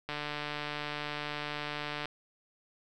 click train, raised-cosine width 0.3 ms, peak -20 dBFS, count 292, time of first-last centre 0.09-2.056 s, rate 148 Hz, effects none

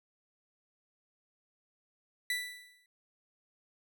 30% pulse tone with exponential decay, 1975.5 Hz, B6, in tune, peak -26 dBFS, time 2.3-2.86 s, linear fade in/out 2 ms, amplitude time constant 120 ms, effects none

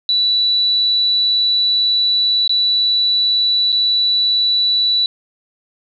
sine tone with dropouts, 3951 Hz, B7, in tune, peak -12 dBFS, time 0.09-5.06 s, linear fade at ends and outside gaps 1 ms, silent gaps 2.477-2.494 / 3.72-3.726 s, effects none

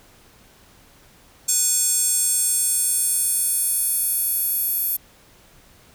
square tone with high-pass filter sweep, 493.9 Hz, B4, in tune, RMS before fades -21 dBFS, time 1.48-4.97 s, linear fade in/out 10 ms, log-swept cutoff 7500 to 12000 Hz, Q 4.2, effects pink hiss -52 dBFS RMS until 5.94 s

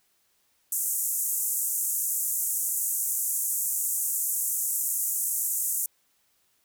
white band-pass noise, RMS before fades -28 dBFS, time 0.72-5.86 s, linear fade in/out 2 ms, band 6800 to 15000 Hz, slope 48 dB/octave, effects white hiss -69 dBFS RMS until 6.64 s

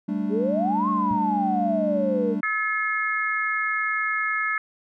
triangle chord, G suspended second, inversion none, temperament equal, 196 / 220 / 293.7 Hz, G3 / A3 / D4, 0 / 0 / 0 cents, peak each -25 / -26 / -27 dBFS, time 0.08-2.41 s, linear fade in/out 10 ms
sine exponential two-way sweep, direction up then down, 392 to 1100 to 453.3 Hz, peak -22 dBFS, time 0.29-2.36 s, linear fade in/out 50 ms, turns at 0.89 s
sine tone with exponential decay, 113.9 Hz, A#2, 40 cents flat, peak -28 dBFS, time 1.11-1.26 s, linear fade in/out 0 ms, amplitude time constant 32 ms
harmonic tone, 429.8 Hz, A4, 41 cents flat, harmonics 3 / 4 / 5, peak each -27 / -26 / -27 dBFS, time 2.43-4.58 s, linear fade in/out 2 ms
effects none

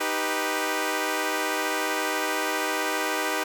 10% pulse chord, Eb augmented, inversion none, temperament equal, 311.1 / 392 / 493.9 Hz, Eb4 / G4 / B4, 0 / 0 / 0 cents, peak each -21 dBFS, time 0-3.44 s, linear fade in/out 10 ms, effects none

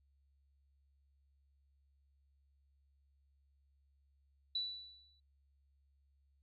sine tone with exponential decay, 3956 Hz, B7, 2 cents sharp, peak -33 dBFS, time 4.55-5.2 s, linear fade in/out 5 ms, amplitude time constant 140 ms, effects added 69 Hz sine -70 dBFS peak until 6.42 s

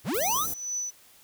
square linear sweep, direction up, 73.4 to 1387 Hz, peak -27 dBFS, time 0.04-0.47 s, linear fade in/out 50 ms
white band-stop noise, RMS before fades -32 dBFS, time 0.14-0.54 s, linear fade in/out 5 ms, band 500 to 11000 Hz, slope 12 dB/octave
sine tone with tremolo, 5980 Hz, F#8, 17 cents sharp, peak -27 dBFS, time 0.2-0.91 s, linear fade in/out 20 ms, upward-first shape triangle, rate 2.2 Hz, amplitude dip 80%
effects white hiss -56 dBFS RMS until 1.23 s

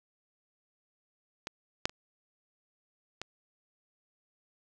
clicks, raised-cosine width 0.2 ms, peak -19 / -9 / -30 / -20 dBFS, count 4, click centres 1.471 / 1.855 / 1.895 / 3.216 s, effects none

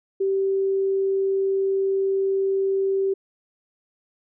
sine tone, 388.2 Hz, G4, 17 cents flat, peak -19 dBFS, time 0.2-3.14 s, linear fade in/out 10 ms, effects none

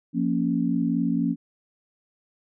sine chord, Bb minor, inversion second, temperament equal, 174.61 / 233.1 / 277.2 Hz, F3 / Bb3 / Db4, 0 / 0 / 0 cents, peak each -26 / -25 / -25 dBFS, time 0.13-1.36 s, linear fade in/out 50 ms, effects none

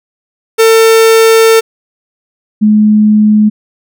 45% pulse / sine tone pair in turn, 450 / 212.4 Hz, A4 / G#3, +39 / +39 cents, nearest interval octave + minor second, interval 1300 cents, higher first, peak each -3 dBFS, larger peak neither, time 0.58-1.61 / 2.61-3.5 s, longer first, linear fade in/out 20 ms, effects none

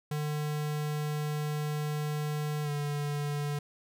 square tone with pitch glide, 150 to 145.9 Hz, D3 to D3, +37 to -11 cents, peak -31 dBFS, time 0.11-3.59 s, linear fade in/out 5 ms, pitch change -48 cents, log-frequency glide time 2.63-2.7 s, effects none

